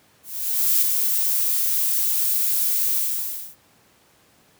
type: noise with ADSR envelope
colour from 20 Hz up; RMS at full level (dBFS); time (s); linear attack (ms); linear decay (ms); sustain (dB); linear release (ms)
violet; -17; 0.23-3.56; 590; 7; -4; 650
effects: pink hiss -57 dBFS RMS until 4.59 s + high-pass 100 Hz 12 dB/octave